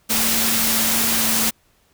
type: tone in noise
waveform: sine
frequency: 224.6 Hz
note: A3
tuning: 36 cents sharp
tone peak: -27 dBFS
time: 0.09-1.51 s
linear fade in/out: 20 ms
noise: white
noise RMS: -19 dBFS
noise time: 0.09-1.51 s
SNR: -11 dB
effects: pink hiss -60 dBFS RMS until 1.93 s